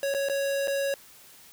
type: tone with dropouts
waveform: square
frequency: 554.4 Hz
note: C#5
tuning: in tune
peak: -26 dBFS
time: 0.03-0.94 s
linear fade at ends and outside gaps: 1 ms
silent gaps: 0.14-0.147 / 0.287-0.297 / 0.674-0.68 s
effects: white hiss -52 dBFS RMS until 1.52 s